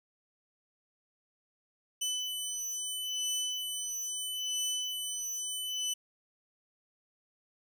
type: beating tone pair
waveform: 20% pulse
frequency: 3000 / 3000.76 Hz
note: F#7 / F#7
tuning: +23 / +24 cents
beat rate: 0.76 Hz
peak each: -30 / -32 dBFS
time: 2.01-5.94 s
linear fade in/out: 10 ms
effects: none